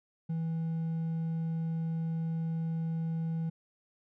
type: tone with hard clipping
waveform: triangle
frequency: 163.5 Hz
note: E3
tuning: 14 cents flat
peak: -31 dBFS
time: 0.29-3.5 s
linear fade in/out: 10 ms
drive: 5 dB
effects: none